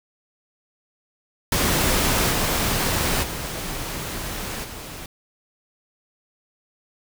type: noise with level steps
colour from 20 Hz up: pink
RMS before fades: -20 / -22 / -30 / -36 dBFS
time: 1.52-5.06 s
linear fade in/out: 2 ms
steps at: 2.31 / 3.22 / 4.63 s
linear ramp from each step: 20 ms
effects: none